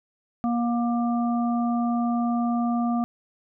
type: harmonic tone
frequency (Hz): 237.1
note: A#3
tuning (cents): +30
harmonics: 1 / 3 / 5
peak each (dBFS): -22 / -29 / -34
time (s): 0.44-3.04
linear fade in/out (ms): 0
effects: none